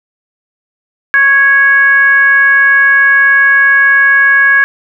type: tone with frequency modulation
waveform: sine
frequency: 1661.2 Hz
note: G#6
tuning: in tune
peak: -4 dBFS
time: 1.14-4.64 s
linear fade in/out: 0 ms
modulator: 558 Hz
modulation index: 0.45
effects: none